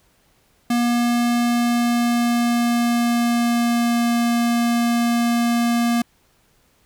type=tone with pitch glide; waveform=square; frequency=238.8 to 236.1 Hz; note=A#3 to A#3; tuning=+42 to +22 cents; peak=-17 dBFS; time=0.7-6.02 s; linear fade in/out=5 ms; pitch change=-20 cents; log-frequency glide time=1.38-4.15 s; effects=pink hiss -60 dBFS RMS until 6.85 s